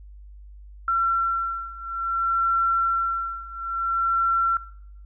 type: beating tone pair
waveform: sine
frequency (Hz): 1356 / 1356.58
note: E6 / E6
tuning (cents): +49 / +49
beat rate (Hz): 0.58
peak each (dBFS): -26 / -24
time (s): 0.88-4.57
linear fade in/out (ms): 2
effects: noise-tail reverb RT60 0.7 s tail -19 dB re dry + added 50 Hz sine -41 dBFS peak until 5.05 s